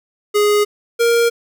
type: tone pair in turn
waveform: square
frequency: 415.3 / 467.9 Hz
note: G#4 / A#4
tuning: 0 / +6 cents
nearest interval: major second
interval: 206 cents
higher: second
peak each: -12 dBFS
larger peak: neither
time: 0.34-0.65 / 0.99-1.3 s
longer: neither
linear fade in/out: 20 ms
effects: none